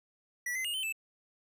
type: tone with pitch steps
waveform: square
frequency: 1951 / 2054 / 2850 / 3070 / 2635 Hz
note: B6 / C7 / F7 / G7 / E7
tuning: -22 / -33 / +34 / -37 / -1 cents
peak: -33 dBFS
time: 0.46-0.925 s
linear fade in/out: 5 ms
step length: 93 ms
effects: none